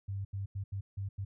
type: tone bursts at uneven times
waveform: sine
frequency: 98.5 Hz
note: G2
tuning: 9 cents sharp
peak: -34 dBFS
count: 6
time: 0.08-0.25 / 0.33-0.46 / 0.55-0.64 / 0.72-0.81 / 0.97-1.09 / 1.18-1.25 s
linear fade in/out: 10 ms
effects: none